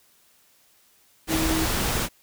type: tone in noise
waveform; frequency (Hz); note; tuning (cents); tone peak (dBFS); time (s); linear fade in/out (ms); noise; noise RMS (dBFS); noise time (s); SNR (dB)
sine; 320.6; E4; -48; -24; 1.28-1.68; 50; pink; -25; 1.27-2.09; -2
effects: white hiss -60 dBFS RMS until 2.22 s